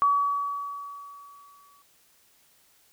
sine tone with exponential decay, 1137 Hz, C#6, 44 cents sharp, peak -17 dBFS, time 0.02-1.82 s, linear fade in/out 0 ms, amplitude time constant 390 ms, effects white hiss -62 dBFS RMS until 2.92 s

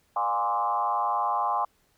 sine tone with frequency modulation, 935 Hz, A#5, 5 cents sharp, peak -23 dBFS, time 0.16-1.65 s, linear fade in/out 5 ms, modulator 111 Hz, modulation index 2.1, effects pink hiss -67 dBFS RMS until 1.97 s

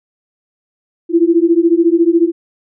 sine beating tone pair, 330 / 344 Hz, E4 / F4, +2 / -26 cents, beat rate 14 Hz, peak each -11 dBFS, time 1.09-2.32 s, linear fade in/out 50 ms, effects none

